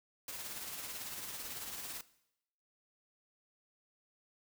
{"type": "noise with tremolo", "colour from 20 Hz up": "white", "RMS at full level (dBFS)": -42, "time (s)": [0.28, 2.01], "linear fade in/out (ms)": 2, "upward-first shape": "triangle", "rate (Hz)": 18, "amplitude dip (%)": 45, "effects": ["noise-tail reverb RT60 0.8 s tail -18 dB re dry"]}